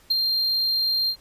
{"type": "tone with ADSR envelope", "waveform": "triangle", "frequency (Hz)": 4186, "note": "C8", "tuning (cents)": 0, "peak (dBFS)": -15, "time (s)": [0.1, 1.16], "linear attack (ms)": 10, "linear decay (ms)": 18, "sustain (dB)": -4, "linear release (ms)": 72, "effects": ["pink hiss -55 dBFS RMS until 1.2 s", "resampled to 32000 Hz"]}